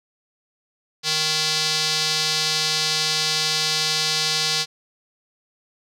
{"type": "tone with band-pass filter", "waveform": "square", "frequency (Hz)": 155.56, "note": "D#3", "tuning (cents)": 0, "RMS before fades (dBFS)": -22, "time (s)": [1.03, 4.66], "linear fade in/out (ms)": 50, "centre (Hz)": 4600, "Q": 2.5, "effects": []}